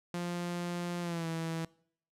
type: tone with pitch glide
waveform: sawtooth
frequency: 174.61 to 163.86 Hz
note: F3 to E3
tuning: 0 to -10 cents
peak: -30 dBFS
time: 0.14-1.65 s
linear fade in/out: 2 ms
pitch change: -110 cents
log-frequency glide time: 1.01-1.27 s
effects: noise-tail reverb RT60 0.6 s tail -23 dB re dry + low-pass 11000 Hz 12 dB/octave